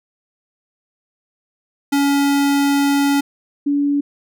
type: tone pair in turn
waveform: square / sine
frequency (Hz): 281.7 / 285.8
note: C#4 / D4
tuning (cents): +28 / -47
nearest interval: unison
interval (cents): 25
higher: second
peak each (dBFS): -14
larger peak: neither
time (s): 1.92-3.21 / 3.66-4.01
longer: first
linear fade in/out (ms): 10
effects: none